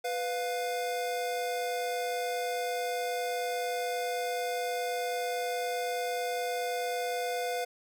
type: tone pair together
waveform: square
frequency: 495.8 / 704 Hz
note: B4 / F5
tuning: +7 / +14 cents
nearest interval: tritone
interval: 607 cents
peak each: -34 / -34 dBFS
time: 0.04-7.65 s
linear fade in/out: 10 ms
effects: none